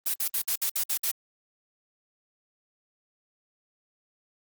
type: noise bursts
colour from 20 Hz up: blue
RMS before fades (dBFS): -27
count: 8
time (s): 0.06-1.114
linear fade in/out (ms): 5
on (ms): 81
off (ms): 58
effects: Opus 32 kbps